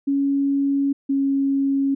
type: tone pair in turn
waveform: sine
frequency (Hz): 278.3 / 274.8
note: C#4 / C#4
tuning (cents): +7 / -15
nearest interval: unison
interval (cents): 22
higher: first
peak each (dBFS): -17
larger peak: neither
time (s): 0.07-0.93 / 1.09-1.95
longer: neither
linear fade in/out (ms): 10
effects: none